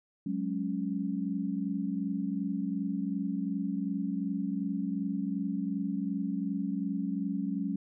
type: chord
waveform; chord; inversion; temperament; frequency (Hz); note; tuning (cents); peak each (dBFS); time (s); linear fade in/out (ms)
sine; F# suspended second; none; equal; 185 / 207.7 / 277.2; F#3 / G#3 / C#4; 0 / 0 / 0; -34; 0.26-7.76; 5
effects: none